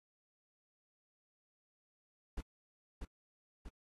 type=noise with echo; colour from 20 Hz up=brown; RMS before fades=-39 dBFS; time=2.37-2.41 s; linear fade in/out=5 ms; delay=640 ms; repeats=2; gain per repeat=-4 dB; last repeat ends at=3.69 s; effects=AAC 32 kbps